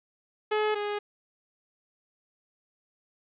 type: tone pair in turn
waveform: sawtooth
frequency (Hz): 426.2 / 413.6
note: G#4 / G#4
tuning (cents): +45 / -7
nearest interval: minor second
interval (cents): 52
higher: first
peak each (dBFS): -20 / -25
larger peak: first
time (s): 0.51-0.75 / 0.75-0.99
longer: neither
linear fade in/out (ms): 10
effects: resampled to 8000 Hz + 10-bit